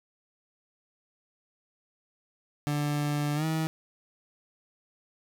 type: tone with pitch glide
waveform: 30% pulse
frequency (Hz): 146.83 to 159.2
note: D3 to D#3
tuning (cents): 0 to +40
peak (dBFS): -24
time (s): 2.67-3.67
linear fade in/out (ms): 0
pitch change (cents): +140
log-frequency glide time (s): 3.35-3.45
effects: none